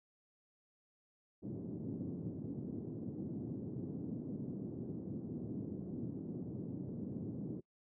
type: band-pass noise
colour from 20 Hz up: white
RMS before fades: -43 dBFS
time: 1.42-7.61 s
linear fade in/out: 20 ms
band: 110 to 310 Hz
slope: 24 dB/octave
effects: noise-tail reverb RT60 0.1 s tail -24 dB re dry